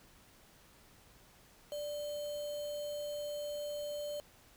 sine tone with sample-and-hold, 588 Hz, D5, 2 cents sharp, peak -37 dBFS, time 1.72-4.2 s, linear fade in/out 0 ms, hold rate 3675 Hz, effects pink hiss -62 dBFS RMS until 4.56 s

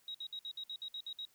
sine tone bursts, 3813 Hz, A#7, 38 cents sharp, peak -40 dBFS, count 10, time 0.08-1.252 s, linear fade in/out 2 ms, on 65 ms, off 58 ms, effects white hiss -70 dBFS RMS until 1.34 s

